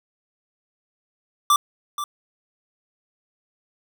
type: tone with echo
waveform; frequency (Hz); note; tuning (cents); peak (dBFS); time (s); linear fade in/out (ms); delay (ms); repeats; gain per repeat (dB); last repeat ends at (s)
square; 1173; D6; -2; -14; 1.5-1.56; 2; 480; 1; -12; 2.04
effects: none